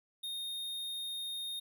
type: tone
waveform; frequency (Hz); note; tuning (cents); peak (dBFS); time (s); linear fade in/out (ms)
square; 3693; A#7; -17; -38; 0.23-1.6; 10
effects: none